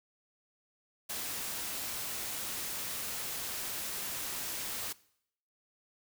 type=noise; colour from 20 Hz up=white; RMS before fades=-38 dBFS; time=1.09-4.93 s; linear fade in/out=10 ms; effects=noise-tail reverb RT60 0.7 s tail -21 dB re dry